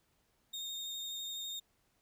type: tone with vibrato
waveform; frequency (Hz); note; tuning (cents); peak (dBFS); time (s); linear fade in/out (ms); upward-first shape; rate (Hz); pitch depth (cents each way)
35% pulse; 3684; A#7; -21; -38; 0.53-1.6; 10; sine; 12; 17
effects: pink hiss -75 dBFS RMS until 2.01 s